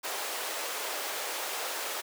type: high-pass noise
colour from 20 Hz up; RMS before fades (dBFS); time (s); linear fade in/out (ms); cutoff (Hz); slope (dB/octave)
pink; -35; 0.03-2.02; 20; 450; 24
effects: none